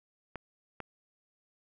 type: clicks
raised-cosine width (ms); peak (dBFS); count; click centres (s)
0.5; -24; 2; 0.357 / 0.803
effects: none